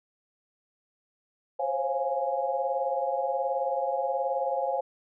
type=chord; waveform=sine; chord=Db major seventh; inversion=third; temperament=equal with one note detuned; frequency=523.3 / 542 / 698.5 / 830.6 Hz; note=C5 / Db5 / F5 / Ab5; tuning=0 / -39 / 0 / 0 cents; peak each=-33 / -30 / -32 / -31 dBFS; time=1.59-4.81 s; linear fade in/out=10 ms; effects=none